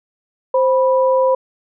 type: tone pair together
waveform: sine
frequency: 523.3 / 982.7 Hz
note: C5 / B5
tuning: 0 / -9 cents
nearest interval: major seventh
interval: 1091 cents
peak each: -12 / -18 dBFS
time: 0.54-1.35 s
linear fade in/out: 5 ms
effects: none